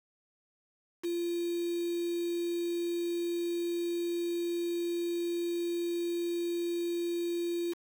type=tone with quantisation; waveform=sine; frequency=344.2 Hz; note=F4; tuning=25 cents flat; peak=-30 dBFS; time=1.03-7.74 s; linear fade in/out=20 ms; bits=7; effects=none